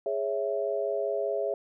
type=chord; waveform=sine; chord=C# minor; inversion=second; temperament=equal; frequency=415.3 / 554.4 / 659.3 Hz; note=G#4 / C#5 / E5; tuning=0 / 0 / 0 cents; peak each=-31 dBFS; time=0.06-1.54 s; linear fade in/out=2 ms; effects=none

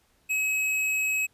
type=tone with tanh clipping; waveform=sine; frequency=2559 Hz; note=D#7; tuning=48 cents sharp; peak=-25 dBFS; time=0.29-1.27 s; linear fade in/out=20 ms; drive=18 dB; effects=pink hiss -66 dBFS RMS until 1.33 s + resampled to 32000 Hz

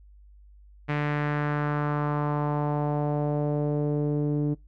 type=tone with low-pass filter sweep; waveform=sawtooth; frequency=147.5 Hz; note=D3; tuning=8 cents sharp; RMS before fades=-26 dBFS; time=0.88-4.55 s; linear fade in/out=20 ms; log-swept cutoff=2200 to 340 Hz; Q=2.1; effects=noise-tail reverb RT60 0.2 s tail -23 dB re dry + added 50 Hz sine -49 dBFS peak until 4.67 s

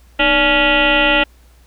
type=tone with frequency modulation; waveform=sine; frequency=1670 Hz; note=G#6; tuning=9 cents sharp; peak=-10 dBFS; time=0.19-1.24 s; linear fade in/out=10 ms; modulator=273 Hz; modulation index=5.3; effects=added 60 Hz sine -45 dBFS peak until 1.66 s + pink hiss -54 dBFS RMS until 1.66 s

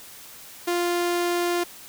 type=tone; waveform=sawtooth; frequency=349.2 Hz; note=F4; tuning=in tune; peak=-18 dBFS; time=0.67-1.64 s; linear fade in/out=10 ms; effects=white hiss -44 dBFS RMS until 1.88 s

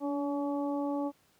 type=harmonic tone with a mistuned harmonic; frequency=283.6 Hz; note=C#4; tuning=40 cents sharp; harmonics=1 / 2 / 3 / 4; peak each=-31 / -36 / -39 / -45 dBFS; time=0-1.12 s; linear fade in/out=50 ms; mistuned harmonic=1; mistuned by=+21 cents; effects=pink hiss -67 dBFS RMS until 1.39 s + high-pass 100 Hz 12 dB/octave

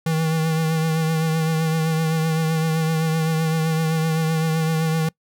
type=tone with vibrato; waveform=square; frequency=160.3 Hz; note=E3; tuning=48 cents flat; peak=-19 dBFS; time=0.06-5.09 s; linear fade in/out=5 ms; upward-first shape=triangle; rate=7.8 Hz; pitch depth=36 cents each way; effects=noise-tail reverb RT60 0.1 s tail -24 dB re dry

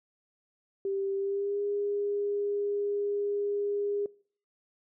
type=tone with pitch glide; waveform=sine; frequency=392 to 407.5 Hz; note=G4 to G#4; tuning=0 to -33 cents; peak=-28 dBFS; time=0.85-4.06 s; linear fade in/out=2 ms; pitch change=+67 cents; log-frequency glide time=1.16-1.62 s; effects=noise-tail reverb RT60 0.5 s tail -23 dB re dry

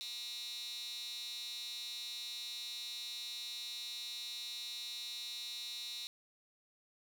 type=tone with high-pass filter; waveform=15% pulse; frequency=240 Hz; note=B3; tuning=49 cents flat; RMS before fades=-44 dBFS; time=0.01-6.07 s; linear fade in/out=0 ms; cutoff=3800 Hz; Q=5.2; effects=none

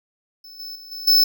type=tone with level steps; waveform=square; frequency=5260 Hz; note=E8; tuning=5 cents flat; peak=-40 / -32 / -39 / -31 / -12 dBFS; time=0.44-1.24 s; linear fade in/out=5 ms; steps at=0.59 / 0.75 / 0.91 / 1.07 s; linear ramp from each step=10 ms; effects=none

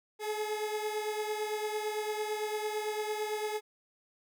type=beating tone pair; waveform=30% pulse; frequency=423.6 / 432.5 Hz; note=G#4 / A4; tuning=+34 / -30 cents; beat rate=8.9 Hz; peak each=-31 / -36 dBFS; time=0.19-3.61 s; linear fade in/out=50 ms; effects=none

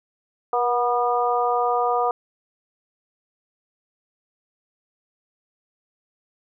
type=harmonic tone with a mistuned harmonic; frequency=243.3 Hz; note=B3; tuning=26 cents flat; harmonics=2 / 3 / 4 / 5; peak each=-24 / -22 / -26 / -25 dBFS; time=0.53-2.11 s; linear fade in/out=2 ms; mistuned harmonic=2; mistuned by=-18 cents; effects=none

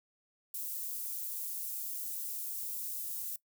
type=high-pass noise; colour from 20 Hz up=white; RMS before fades=-39 dBFS; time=0.54-3.36 s; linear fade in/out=2 ms; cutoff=11000 Hz; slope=12 dB/octave; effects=noise-tail reverb RT60 0.1 s tail -20 dB re dry

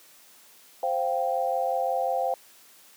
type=chord; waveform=sine; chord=C suspended fourth; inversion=none; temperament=equal; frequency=523.3 / 698.5 / 784 Hz; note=C5 / F5 / G5; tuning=0 / 0 / 0 cents; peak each=-28 dBFS; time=0.83-2.34 s; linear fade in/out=2 ms; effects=white hiss -54 dBFS RMS until 2.96 s + high-pass 200 Hz 12 dB/octave

